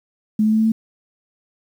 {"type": "tone with pitch steps", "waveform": "sine", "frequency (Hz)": [214.7, 216.7, 218.7, 220.7, 222.8], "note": ["A3", "A3", "A3", "A3", "A3"], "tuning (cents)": [-42, -26, -10, 5, 22], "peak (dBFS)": -13, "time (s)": [0.39, 0.72], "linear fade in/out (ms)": 5, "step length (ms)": 66, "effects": ["8-bit"]}